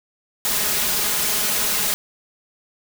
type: noise with comb filter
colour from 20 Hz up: white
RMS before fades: -21 dBFS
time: 0.45-1.94 s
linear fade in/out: 0 ms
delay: 4.8 ms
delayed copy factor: +0.6
effects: none